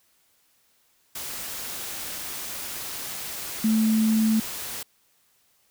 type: tone in noise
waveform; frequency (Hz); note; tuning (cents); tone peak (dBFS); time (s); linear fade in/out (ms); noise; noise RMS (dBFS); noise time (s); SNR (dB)
sine; 220; A3; 0; -18; 3.64-4.4; 5; white; -34; 1.15-4.83; +13
effects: white hiss -65 dBFS RMS until 5.7 s